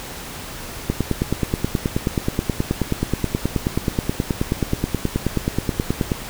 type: click train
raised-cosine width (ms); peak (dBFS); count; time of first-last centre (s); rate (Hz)
3; -5; 50; 0.9-6.118; 9.39
effects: pink hiss -33 dBFS RMS until 6.29 s